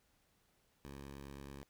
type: tone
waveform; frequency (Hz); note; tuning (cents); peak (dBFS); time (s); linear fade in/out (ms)
10% pulse; 69.3; C#2; 0; -40; 0.85-1.63; 0
effects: pink hiss -75 dBFS RMS until 1.69 s